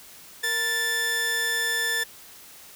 sawtooth tone pair together, 466.2 / 1760.1 Hz, A#4 / A6, 0 / 0 cents, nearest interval octave + major seventh, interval 2300 cents, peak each -32 / -20 dBFS, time 0.43-2.04 s, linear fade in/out 10 ms, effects white hiss -47 dBFS RMS until 2.75 s

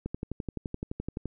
click train, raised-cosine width 3 ms, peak -20 dBFS, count 15, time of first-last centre 0.06-1.257 s, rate 11.7 Hz, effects none

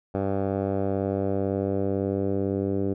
10% pulse tone with low-pass filter sweep, 98 Hz, G2, in tune, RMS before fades -26 dBFS, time 0.14-2.94 s, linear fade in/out 10 ms, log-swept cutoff 810 to 400 Hz, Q 1.6, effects none

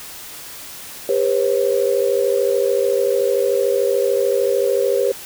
sine tone cluster, 399.2 / 486.5 / 540 Hz, G4 / B4 / C#5, +32 / -26 / -45 cents, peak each -19 dBFS, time 1.09-5.12 s, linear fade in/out 2 ms, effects white hiss -35 dBFS RMS until 5.25 s

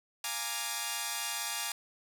5% pulse chord, Bb dominant seventh, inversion second, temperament equal, 698.5 / 830.6 / 932.3 / 1174.7 Hz, F5 / Ab5 / Bb5 / D6, 0 / 0 / 0 / 0 cents, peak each -31 / -26 / -27 / -27 dBFS, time 0.24-1.72 s, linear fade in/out 2 ms, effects none

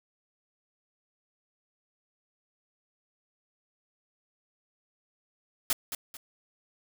white noise with echo, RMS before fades -26 dBFS, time 5.7-5.73 s, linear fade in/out 2 ms, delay 220 ms, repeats 2, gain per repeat -9 dB, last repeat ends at 6.17 s, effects none

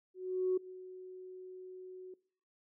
sine tone with ADSR envelope, 370 Hz, F#4, in tune, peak -26 dBFS, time 0.14-2.14 s, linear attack 430 ms, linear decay 8 ms, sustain -19 dB, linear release 3 ms, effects noise-tail reverb RT60 0.5 s tail -22 dB re dry + tanh soft clip ceiling -23 dBFS

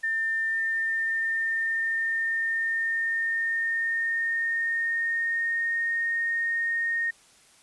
sine tone with pitch glide, 1800 to 1847.4 Hz, A6 to A#6, +39 to -16 cents, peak -24 dBFS, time 0.03-7.11 s, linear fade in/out 10 ms, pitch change +45 cents, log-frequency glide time 0.37-5.81 s, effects white hiss -57 dBFS RMS until 7.62 s + resampled to 24000 Hz

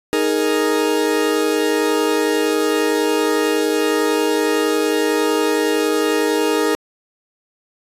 40% pulse chord, D# suspended fourth, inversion none, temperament equal, 311.1 / 415.3 / 466.2 Hz, D#4 / G#4 / A#4, 0 / 0 / 0 cents, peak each -19 dBFS, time 0.13-6.75 s, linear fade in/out 0 ms, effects resampled to 32000 Hz

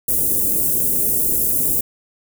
white band-stop noise, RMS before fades -18 dBFS, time 0.08-1.81 s, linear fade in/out 5 ms, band 470 to 9300 Hz, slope 24 dB/octave, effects none

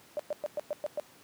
sine tone bursts, 596 Hz, D5, 25 cents sharp, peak -29 dBFS, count 7, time 0.17-0.998 s, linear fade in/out 0 ms, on 24 ms, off 110 ms, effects pink hiss -57 dBFS RMS until 1.23 s + high-pass 150 Hz 12 dB/octave

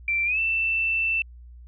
sine tone with pitch glide, 2349 to 2667 Hz, D7 to E7, 0 to +20 cents, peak -21 dBFS, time 0.08-1.22 s, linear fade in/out 2 ms, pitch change +220 cents, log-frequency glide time 0.25-0.39 s, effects added 60 Hz sine -42 dBFS peak until 1.67 s

